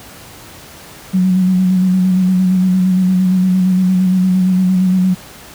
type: tone with vibrato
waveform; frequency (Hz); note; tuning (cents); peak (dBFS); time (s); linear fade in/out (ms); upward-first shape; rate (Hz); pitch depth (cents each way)
sine; 185; F#3; 0; -9; 1.13-5.15; 20; square; 8.7; 25
effects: pink hiss -36 dBFS RMS until 5.54 s + high-pass 60 Hz 12 dB/octave